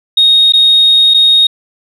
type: tone with dropouts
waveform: sine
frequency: 3729 Hz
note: A#7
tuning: in tune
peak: -3 dBFS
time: 0.17-1.47 s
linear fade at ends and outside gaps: 5 ms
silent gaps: 0.523-0.535 / 1.139-1.143 s
effects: tanh soft clip ceiling 0 dBFS